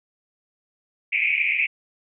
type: band-pass noise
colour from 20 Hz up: white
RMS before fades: -22 dBFS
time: 1.12-1.67 s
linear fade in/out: 10 ms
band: 2200 to 2500 Hz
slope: 96 dB/octave
effects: none